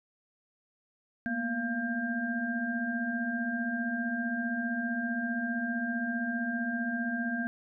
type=tone cluster; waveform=sine; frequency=224.4 / 239.7 / 689 / 1595 Hz; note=A3 / A#3 / F5 / G6; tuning=+34 / +48 / -24 / +30 cents; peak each=-39 / -32 / -40 / -34 dBFS; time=1.26-7.47 s; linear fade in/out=0 ms; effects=none